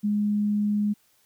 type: tone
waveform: sine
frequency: 207.7 Hz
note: G#3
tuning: in tune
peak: -21 dBFS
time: 0.03-0.94 s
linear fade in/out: 20 ms
effects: white hiss -64 dBFS RMS until 1.25 s